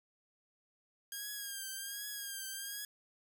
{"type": "tone with vibrato", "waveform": "5% pulse", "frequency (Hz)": 1617, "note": "G#6", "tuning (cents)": -47, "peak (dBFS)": -30, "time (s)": [1.12, 2.85], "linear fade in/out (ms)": 2, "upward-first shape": "triangle", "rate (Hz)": 1.3, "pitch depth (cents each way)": 68, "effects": []}